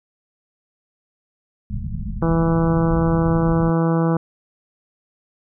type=low-pass noise; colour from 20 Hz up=pink; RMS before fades=-26 dBFS; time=1.7-3.7 s; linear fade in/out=0 ms; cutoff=220 Hz; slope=96 dB/octave
type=harmonic tone; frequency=165 Hz; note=E3; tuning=2 cents sharp; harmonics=1 / 2 / 3 / 4 / 5 / 6 / 7 / 8 / 9; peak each=-17 / -22 / -24 / -31 / -30 / -32 / -32 / -35 / -38 dBFS; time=2.22-4.17 s; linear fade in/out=2 ms
effects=none